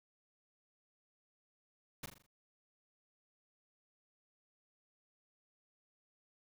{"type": "noise with echo", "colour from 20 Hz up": "pink", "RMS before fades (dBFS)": -44, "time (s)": [2.03, 2.06], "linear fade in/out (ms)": 5, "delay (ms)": 41, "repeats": 5, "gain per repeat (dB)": -6, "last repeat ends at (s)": 2.265, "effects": []}